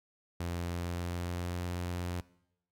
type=tone with pitch glide; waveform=sawtooth; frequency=86.4 to 88.37 Hz; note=F2 to F2; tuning=-18 to +21 cents; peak=-30 dBFS; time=0.4-2.21 s; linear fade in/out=5 ms; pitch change=+39 cents; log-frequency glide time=0.59-1.62 s; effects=noise-tail reverb RT60 0.8 s tail -21 dB re dry